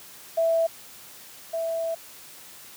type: tone pair in turn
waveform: sine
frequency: 659.3 / 659.3 Hz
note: E5 / E5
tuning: 0 / 0 cents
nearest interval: unison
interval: 0 cents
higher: neither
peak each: -19 / -25 dBFS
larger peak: first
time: 0.37-0.67 / 1.53-1.95 s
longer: second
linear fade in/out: 10 ms
effects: white hiss -46 dBFS RMS until 2.76 s + high-pass 80 Hz 12 dB/octave